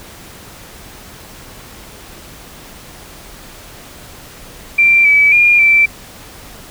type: tone with pitch steps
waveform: sine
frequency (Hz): 2359 / 2294 / 2413 / 2336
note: D7 / D7 / D7 / D7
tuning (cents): +7 / -41 / +46 / -10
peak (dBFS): -6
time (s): 4.78-5.86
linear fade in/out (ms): 10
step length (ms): 270
effects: pink hiss -36 dBFS RMS until 6.7 s